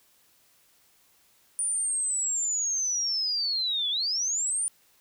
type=linear two-way sweep; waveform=sine; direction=down then up; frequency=9420 to 3339 to 9420 Hz; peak=-25 dBFS; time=1.59-4.68 s; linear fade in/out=0 ms; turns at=3.9 s; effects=white hiss -63 dBFS RMS until 5 s